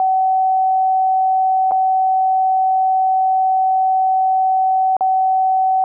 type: tone with dropouts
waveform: sine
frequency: 757 Hz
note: F#5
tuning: 39 cents sharp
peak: -12 dBFS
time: 0-5.84 s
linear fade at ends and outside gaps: 1 ms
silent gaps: 1.711-1.718 / 4.967-5.008 s
effects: none